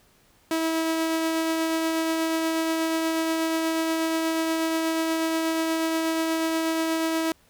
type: tone with tremolo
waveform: sawtooth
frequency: 324.1 Hz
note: E4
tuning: 29 cents flat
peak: -18 dBFS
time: 0.51-7.32 s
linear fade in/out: 2 ms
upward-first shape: triangle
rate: 8.3 Hz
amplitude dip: 25%
effects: pink hiss -60 dBFS RMS until 7.49 s